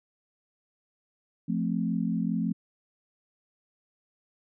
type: chord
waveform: sine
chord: F major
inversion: none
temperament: equal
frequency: 174.61 / 220 / 261.6 Hz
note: F3 / A3 / C4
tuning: 0 / 0 / 0 cents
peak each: -29 / -29 / -32 dBFS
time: 1.48-2.53 s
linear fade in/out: 10 ms
effects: none